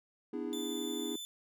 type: chord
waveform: triangle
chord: E dominant seventh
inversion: second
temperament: just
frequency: 247.2 / 296.7 / 329.6 / 412 Hz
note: B3 / D4 / E4 / G#4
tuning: +2 / +18 / 0 / -14 cents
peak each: -39 dBFS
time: 0.33-1.16 s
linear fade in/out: 5 ms
type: tone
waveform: sawtooth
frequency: 3517 Hz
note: A7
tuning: 1 cent flat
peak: -38 dBFS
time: 0.53-1.25 s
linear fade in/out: 0 ms
effects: none